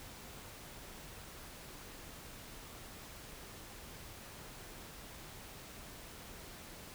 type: silence
effects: pink hiss -51 dBFS RMS until 6.94 s